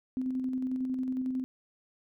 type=tone with tremolo; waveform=sine; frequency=257.8 Hz; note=C4; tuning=26 cents flat; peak=-28 dBFS; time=0.17-1.44 s; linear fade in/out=0 ms; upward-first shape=square; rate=11 Hz; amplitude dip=30%; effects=none